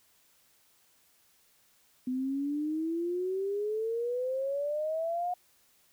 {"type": "exponential sweep", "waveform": "sine", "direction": "up", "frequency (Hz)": [250.9, 725], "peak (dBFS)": -29, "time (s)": [2.07, 5.34], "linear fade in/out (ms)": 5, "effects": ["white hiss -66 dBFS RMS until 5.92 s"]}